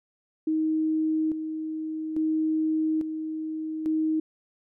sine tone with tremolo, 314.5 Hz, D#4, 19 cents sharp, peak -22 dBFS, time 0.47-4.2 s, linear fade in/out 5 ms, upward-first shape square, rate 0.59 Hz, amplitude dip 55%, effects none

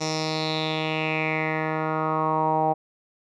10% pulse tone with low-pass filter sweep, 157.1 Hz, D#3, 17 cents sharp, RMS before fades -25 dBFS, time 0-2.74 s, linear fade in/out 20 ms, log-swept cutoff 5900 to 780 Hz, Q 5, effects none

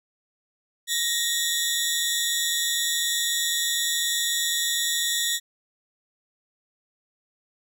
20% pulse tone cluster, 1876 / 3432 / 3601 / 3933 Hz, A#6 / A7 / A7 / B7, +11 / -44 / +39 / -8 cents, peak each -23 dBFS, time 0.87-5.4 s, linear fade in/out 50 ms, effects none

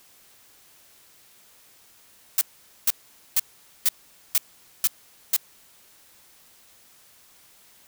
blue noise bursts, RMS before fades -19 dBFS, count 7, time 2.38-5.364 s, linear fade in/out 2 ms, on 32 ms, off 460 ms, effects white hiss -55 dBFS RMS until 7.87 s

